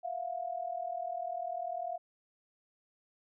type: tone pair together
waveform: sine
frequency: 673.9 / 714 Hz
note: E5 / F5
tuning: +38 / +38 cents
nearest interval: minor second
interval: 100 cents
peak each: -38 / -37 dBFS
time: 0.03-1.98 s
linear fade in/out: 20 ms
effects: none